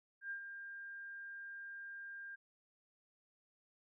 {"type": "tone with ADSR envelope", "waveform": "sine", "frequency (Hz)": 1600, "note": "G6", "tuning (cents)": 35, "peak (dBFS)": -39, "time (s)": [0.21, 2.36], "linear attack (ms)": 95, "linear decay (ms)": 93, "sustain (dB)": -7, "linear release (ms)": 15, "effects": []}